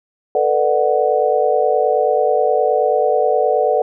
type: chord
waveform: sine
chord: B minor seventh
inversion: third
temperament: just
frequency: 444.5 / 493.9 / 592.7 / 740.8 Hz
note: A4 / B4 / D5 / F#5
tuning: +18 / 0 / +16 / +2 cents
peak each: -18 dBFS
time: 0.35-3.82 s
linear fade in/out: 2 ms
effects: none